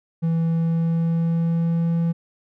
triangle tone with pitch glide, 164.81 to 167.59 Hz, E3 to E3, 0 to +29 cents, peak -16 dBFS, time 0.22-2.13 s, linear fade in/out 20 ms, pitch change +29 cents, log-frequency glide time 0.43-1.98 s, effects none

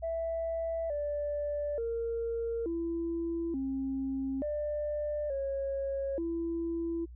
sine tone with pitch steps, 660 / 585 / 461.7 / 334.8 / 268.2 / 594 / 548 / 334.1 Hz, E5 / D5 / A#4 / E4 / C4 / D5 / C#5 / E4, +2 / -7 / -17 / +27 / +43 / +20 / -20 / +23 cents, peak -30 dBFS, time 0.02-7.06 s, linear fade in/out 20 ms, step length 880 ms, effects tanh soft clip ceiling -26 dBFS + added 60 Hz sine -45 dBFS peak until 7.15 s

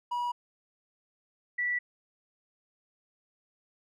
triangle / sine tone pair in turn, 968 / 1957.4 Hz, B5 / B6, -35 / -16 cents, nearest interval octave, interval 1219 cents, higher second, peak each -27 dBFS, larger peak neither, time 0.11-0.32 / 1.58-1.79 s, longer neither, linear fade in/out 10 ms, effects none

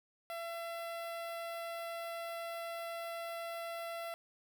sawtooth tone with notch filter, 674 Hz, E5, 38 cents sharp, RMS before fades -42 dBFS, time 0.3-4.14 s, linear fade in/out 0 ms, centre 6600 Hz, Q 1.1, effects none

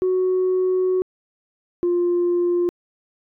sine tone pair in turn, 370 / 350.7 Hz, F#4 / F4, 0 / +7 cents, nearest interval minor second, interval 93 cents, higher first, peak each -15 dBFS, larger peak neither, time 0.02-1.02 / 1.83-2.69 s, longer first, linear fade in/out 0 ms, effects tanh soft clip ceiling -14 dBFS

